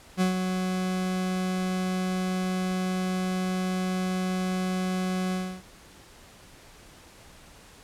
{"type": "tone with ADSR envelope", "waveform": "40% pulse", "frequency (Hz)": 185, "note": "F#3", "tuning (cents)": 0, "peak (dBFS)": -19, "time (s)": [0.17, 5.63], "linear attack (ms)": 41, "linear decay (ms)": 120, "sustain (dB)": -6, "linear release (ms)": 300, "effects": ["pink hiss -51 dBFS RMS until 7.83 s", "low-pass 11000 Hz 12 dB/octave"]}